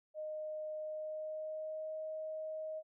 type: tone with pitch glide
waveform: sine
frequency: 617 to 627.1 Hz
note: D#5 to D#5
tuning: -15 to +13 cents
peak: -39 dBFS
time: 0.14-2.83 s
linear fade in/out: 50 ms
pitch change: +28 cents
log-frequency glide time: 0.77-1.95 s
effects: none